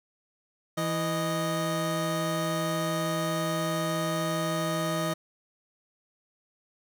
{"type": "tone pair together", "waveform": "25% pulse", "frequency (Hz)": [164.81, 621.8], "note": ["E3", "D#5"], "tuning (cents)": [0, -1], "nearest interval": "octave + major seventh", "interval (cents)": 2299, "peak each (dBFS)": -26, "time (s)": [0.77, 5.14], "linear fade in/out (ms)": 10, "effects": []}